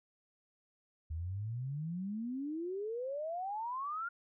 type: exponential sweep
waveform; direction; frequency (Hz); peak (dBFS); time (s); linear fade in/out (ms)
sine; up; 76.3 to 1429; -36; 1.1-4.09; 10
effects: none